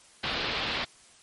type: low-pass noise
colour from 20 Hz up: white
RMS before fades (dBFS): -31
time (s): 0.23-0.85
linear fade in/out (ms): 10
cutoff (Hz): 4400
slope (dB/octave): 48
effects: white hiss -56 dBFS RMS until 1.22 s + MP3 48 kbps